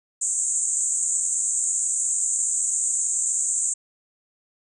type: band-pass noise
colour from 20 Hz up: white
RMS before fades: -24 dBFS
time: 0.21-3.74 s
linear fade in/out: 10 ms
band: 6800 to 8400 Hz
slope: 96 dB/octave
effects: none